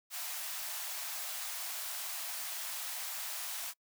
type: high-pass noise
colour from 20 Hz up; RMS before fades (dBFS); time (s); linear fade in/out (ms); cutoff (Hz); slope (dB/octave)
white; -40; 0.1-3.74; 50; 610; 96
effects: noise-tail reverb RT60 0.1 s tail -25 dB re dry